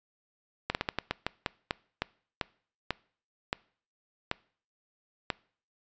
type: slowing click train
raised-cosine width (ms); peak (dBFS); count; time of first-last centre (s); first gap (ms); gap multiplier
0.3; -12; 15; 0.7-5.302; 49; 1.26
effects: noise-tail reverb RT60 0.5 s tail -23 dB re dry + resampled to 16000 Hz